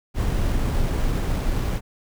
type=noise with sample-and-hold; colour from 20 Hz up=brown; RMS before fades=-22 dBFS; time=0.14-1.81 s; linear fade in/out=50 ms; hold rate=8820 Hz; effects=none